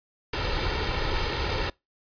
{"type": "noise with comb filter", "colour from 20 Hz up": "pink", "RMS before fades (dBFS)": -27, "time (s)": [0.33, 1.7], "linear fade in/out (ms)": 5, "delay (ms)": 2.2, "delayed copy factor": 0.55, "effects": ["noise-tail reverb RT60 0.2 s tail -24 dB re dry", "resampled to 11025 Hz"]}